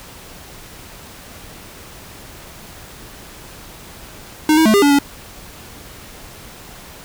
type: tone with pitch steps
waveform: square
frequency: 308 / 319.8 / 216.9 / 402.8 / 286.4 / 283 Hz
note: D#4 / D#4 / A3 / G4 / D4 / C#4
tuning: -17 / +48 / -25 / +47 / -43 / +36 cents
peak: -10 dBFS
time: 4.49-4.988 s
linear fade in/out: 2 ms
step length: 83 ms
effects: pink hiss -38 dBFS RMS until 7.04 s